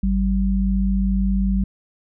sine tone pair together, 51.17 / 193.2 Hz, G#1 / G3, -25 / -25 cents, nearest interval octave + major seventh, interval 2300 cents, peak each -19 dBFS, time 0.03-1.64 s, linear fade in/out 5 ms, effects none

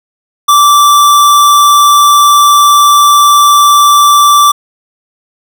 square tone, 1167 Hz, D6, 11 cents flat, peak -3 dBFS, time 0.48-4.52 s, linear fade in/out 10 ms, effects none

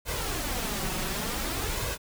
pink noise with flanger, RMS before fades -31 dBFS, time 0.05-1.98 s, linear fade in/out 50 ms, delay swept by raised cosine 1.9 to 5.4 ms, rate 0.55 Hz, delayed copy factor +0.55, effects none

